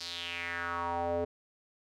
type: tone with band-pass filter sweep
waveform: square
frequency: 85.9 Hz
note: F2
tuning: 28 cents flat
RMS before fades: -35 dBFS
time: 0-1.25 s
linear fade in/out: 10 ms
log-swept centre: 4800 to 490 Hz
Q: 4
effects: none